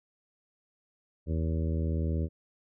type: harmonic tone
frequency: 80.3 Hz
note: E2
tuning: 45 cents flat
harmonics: 1 / 2 / 3 / 4 / 5 / 6 / 7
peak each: -28 / -34 / -38 / -40 / -42 / -44 / -45 dBFS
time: 1.26-2.29 s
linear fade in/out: 50 ms
effects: none